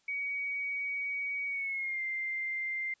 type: tone with pitch glide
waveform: sine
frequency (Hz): 2256 to 2093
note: C#7 to C7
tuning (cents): +30 to 0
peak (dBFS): -32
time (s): 0.08-2.94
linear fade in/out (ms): 5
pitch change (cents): -130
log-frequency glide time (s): 1.48-2.03
effects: white hiss -71 dBFS RMS until 3 s + resampled to 16000 Hz